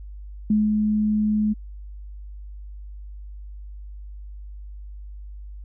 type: tone with ADSR envelope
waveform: sine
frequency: 212.5 Hz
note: G#3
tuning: 40 cents sharp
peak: -15 dBFS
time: 0.5-1.54 s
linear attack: 4 ms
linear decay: 190 ms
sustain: -3 dB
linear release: 20 ms
effects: added 50 Hz sine -35 dBFS peak until 5.64 s